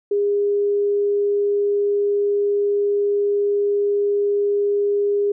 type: tone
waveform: sine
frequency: 407.2 Hz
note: G#4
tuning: 34 cents flat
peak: -16 dBFS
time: 0.11-5.32 s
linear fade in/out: 5 ms
effects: none